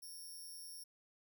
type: tone with amplitude modulation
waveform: 5% pulse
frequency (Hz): 5500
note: F8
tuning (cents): -27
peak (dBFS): -40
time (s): 0.02-0.84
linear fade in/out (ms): 10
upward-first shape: sine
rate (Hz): 170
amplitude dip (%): 65
effects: none